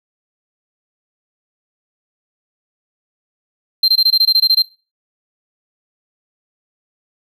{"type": "tone bursts", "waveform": "triangle", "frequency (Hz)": 4150, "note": "C8", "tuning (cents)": -15, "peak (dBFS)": -6, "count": 11, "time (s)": [3.83, 4.622], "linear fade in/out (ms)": 5, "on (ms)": 52, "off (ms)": 22, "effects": ["noise-tail reverb RT60 0.3 s tail -19 dB re dry", "tanh soft clip ceiling -2 dBFS"]}